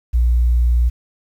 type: tone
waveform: sine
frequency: 59.7 Hz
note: A#1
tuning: 42 cents sharp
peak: -10 dBFS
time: 0.13-0.9 s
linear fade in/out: 20 ms
effects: tanh soft clip ceiling -8 dBFS + 8-bit